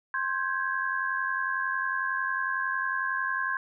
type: tone cluster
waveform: sine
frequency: 1057 / 1568 / 1659 Hz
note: C6 / G6 / G#6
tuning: +17 / 0 / -2 cents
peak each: -31 dBFS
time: 0.14-3.57 s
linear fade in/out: 2 ms
effects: none